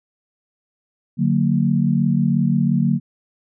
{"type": "chord", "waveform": "sine", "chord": "D augmented", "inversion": "none", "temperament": "just", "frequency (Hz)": [146.83, 183.54, 229.4], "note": ["D3", "F#3", "A#3"], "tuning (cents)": [0, -14, -28], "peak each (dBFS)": -19, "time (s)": [1.17, 3], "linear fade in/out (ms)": 50, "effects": []}